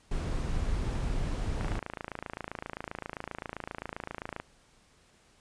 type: noise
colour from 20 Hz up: brown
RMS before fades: -31 dBFS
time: 0.11-1.79 s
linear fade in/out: 5 ms
type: click train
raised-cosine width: 0.5 ms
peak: -21 dBFS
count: 78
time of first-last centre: 1.61-4.4 s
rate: 27.6 Hz
effects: pink hiss -63 dBFS RMS until 5.4 s + resampled to 22050 Hz